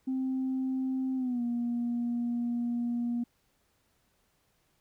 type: tone with pitch glide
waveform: sine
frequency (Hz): 261.6 to 238.5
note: C4 to A#3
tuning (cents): 0 to +40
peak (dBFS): -27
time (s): 0.07-3.24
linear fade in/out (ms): 10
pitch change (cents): -160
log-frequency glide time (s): 1.16-1.42
effects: tanh soft clip ceiling -25 dBFS + pink hiss -72 dBFS RMS until 4.8 s